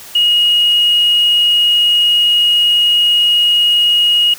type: tone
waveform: sine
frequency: 2882 Hz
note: F#7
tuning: 46 cents flat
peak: -7 dBFS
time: 0.15-4.34 s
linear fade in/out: 5 ms
effects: tanh soft clip ceiling -4 dBFS + white hiss -34 dBFS RMS until 4.38 s